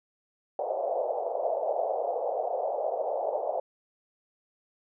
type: band-pass noise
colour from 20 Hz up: pink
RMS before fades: -30 dBFS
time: 0.59-3.6 s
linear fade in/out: 2 ms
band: 500 to 750 Hz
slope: 48 dB/octave
effects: none